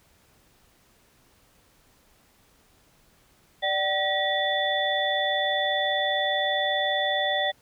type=tone cluster; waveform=sine; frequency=589 / 764 / 1921 / 3479 Hz; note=D5 / G5 / B6 / A7; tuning=+5 / -45 / -48 / -20 cents; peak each=-28 dBFS; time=3.62-7.52 s; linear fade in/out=20 ms; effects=pink hiss -61 dBFS RMS until 7.61 s